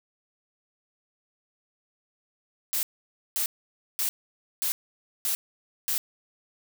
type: noise bursts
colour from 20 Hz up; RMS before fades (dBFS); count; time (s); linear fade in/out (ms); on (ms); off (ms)
blue; -27; 6; 2.73-5.98; 0; 100; 530
effects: none